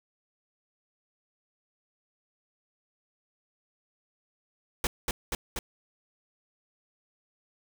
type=noise with echo; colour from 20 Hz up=pink; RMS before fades=-27 dBFS; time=4.84-4.87 s; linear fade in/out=2 ms; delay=240 ms; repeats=3; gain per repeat=-2 dB; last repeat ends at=5.59 s; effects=none